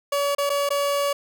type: tone with dropouts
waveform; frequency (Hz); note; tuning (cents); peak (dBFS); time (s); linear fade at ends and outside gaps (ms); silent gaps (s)
30% pulse; 568; C#5; +42; -18; 0.12-1.13; 5; 0.35-0.382 / 0.495-0.5 / 0.691-0.704
effects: none